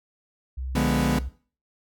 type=tone; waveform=sine; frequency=64.6 Hz; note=C2; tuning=21 cents flat; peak=-29 dBFS; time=0.57-1.29 s; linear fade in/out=10 ms
type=chord; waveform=40% pulse; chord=D diminished seventh; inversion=none; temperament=equal with one note detuned; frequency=146.83 / 175.83 / 207.7 / 246.9 Hz; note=D3 / F3 / Ab3 / Cb4; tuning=0 / +12 / 0 / 0 cents; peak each=-25 / -28 / -26 / -24 dBFS; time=0.75-1.19 s; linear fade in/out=5 ms
effects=noise-tail reverb RT60 0.4 s tail -17 dB re dry